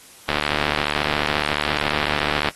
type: click train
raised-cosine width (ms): 0.3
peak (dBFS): -4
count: 164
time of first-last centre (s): 0.29-2.487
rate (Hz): 74.2
effects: white hiss -46 dBFS RMS until 2.55 s + AAC 32 kbps